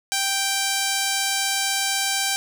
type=tone; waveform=5% pulse; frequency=784 Hz; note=G5; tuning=in tune; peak=-9 dBFS; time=0.12-2.36 s; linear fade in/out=0 ms; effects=none